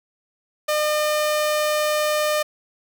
sawtooth tone, 605 Hz, D#5, 49 cents flat, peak -15 dBFS, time 0.68-2.43 s, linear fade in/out 10 ms, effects 8-bit

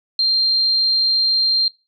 sine tone, 4178 Hz, C8, 3 cents flat, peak -14 dBFS, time 0.19-1.68 s, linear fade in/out 2 ms, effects noise-tail reverb RT60 0.3 s tail -22 dB re dry

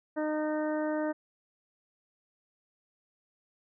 harmonic tone, 306.3 Hz, D#4, 27 cents flat, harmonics 1 / 2 / 3 / 4 / 5 / 6, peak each -31 / -32 / -40 / -45 / -43 / -46 dBFS, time 0.16-1.13 s, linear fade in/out 20 ms, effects none

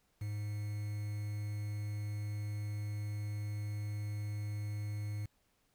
triangle tone with quantisation, 104.2 Hz, G#2, 6 cents sharp, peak -34 dBFS, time 0.21-5.26 s, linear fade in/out 5 ms, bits 9, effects pink hiss -75 dBFS RMS until 5.74 s

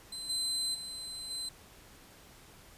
30% pulse tone with level steps, 4065 Hz, B7, 49 cents sharp, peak -36 / -28 / -37 / -33 dBFS, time 0.12-1.49 s, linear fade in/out 5 ms, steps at 0.29 / 0.74 / 1.3 s, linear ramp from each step 10 ms, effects pink hiss -56 dBFS RMS until 2.77 s + resampled to 32000 Hz

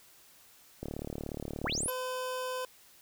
click train, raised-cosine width 2 ms, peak -24 dBFS, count 39, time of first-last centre 0.83-1.86 s, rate 36.9 Hz
sine linear sweep, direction up, 37.29 to 11660 Hz, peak -31 dBFS, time 1.64-1.9 s, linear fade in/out 0 ms
25% pulse tone, 509 Hz, C5, 48 cents flat, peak -30 dBFS, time 1.88-2.65 s, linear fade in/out 2 ms
effects white hiss -59 dBFS RMS until 3.01 s

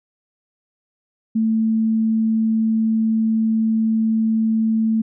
sine tone, 222 Hz, A3, 16 cents sharp, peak -15 dBFS, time 1.35-5.02 s, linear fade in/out 10 ms, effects none

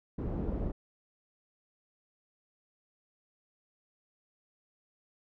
pink low-pass noise, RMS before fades -34 dBFS, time 0.18-0.72 s, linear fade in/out 10 ms, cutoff 410 Hz, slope 12 dB/octave, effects none

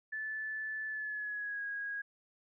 sine tone with pitch glide, 1744 to 1646.1 Hz, A6 to G#6, -16 to -16 cents, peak -36 dBFS, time 0.12-2.02 s, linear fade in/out 10 ms, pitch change -100 cents, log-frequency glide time 0.87-1.64 s, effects none

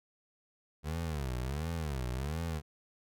25% pulse tone with vibrato, 71.7 Hz, D2, 41 cents flat, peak -30 dBFS, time 0.83-2.62 s, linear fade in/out 50 ms, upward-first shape sine, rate 1.4 Hz, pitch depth 270 cents each way, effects none

